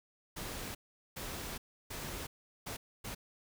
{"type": "noise bursts at uneven times", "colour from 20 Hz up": "pink", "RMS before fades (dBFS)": -42, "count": 5, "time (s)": [[0.36, 0.75], [1.16, 1.58], [1.9, 2.27], [2.66, 2.77], [3.04, 3.15]], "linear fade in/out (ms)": 10, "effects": []}